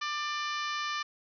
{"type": "harmonic tone", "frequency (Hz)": 594, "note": "D5", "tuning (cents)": 20, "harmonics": [2, 3, 4, 5, 6, 7, 8, 9, 10], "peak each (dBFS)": [-34, -38, -40, -42, -44, -45, -46, -47, -48], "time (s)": [0.01, 1.03], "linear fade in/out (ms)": 10, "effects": []}